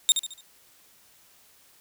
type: tone with echo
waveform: 25% pulse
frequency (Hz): 3681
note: A#7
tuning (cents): -23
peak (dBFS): -11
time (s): 0.09-0.12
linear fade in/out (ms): 0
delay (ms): 72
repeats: 4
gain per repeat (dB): -8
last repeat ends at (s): 0.408
effects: white hiss -58 dBFS RMS until 1.8 s